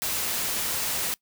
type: noise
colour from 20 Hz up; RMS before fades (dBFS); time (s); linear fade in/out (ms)
white; -28; 0.02-1.14; 0
effects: noise-tail reverb RT60 0.1 s tail -23 dB re dry